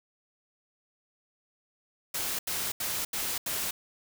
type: noise bursts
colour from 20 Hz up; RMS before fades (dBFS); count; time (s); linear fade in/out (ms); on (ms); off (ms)
white; -32; 5; 2.14-3.71; 5; 250; 80
effects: none